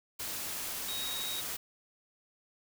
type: tone in noise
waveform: sine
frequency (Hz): 3780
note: A#7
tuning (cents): +23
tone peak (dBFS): -37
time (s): 0.88-1.41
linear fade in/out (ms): 10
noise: white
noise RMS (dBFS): -38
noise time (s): 0.19-1.57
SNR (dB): -2
effects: none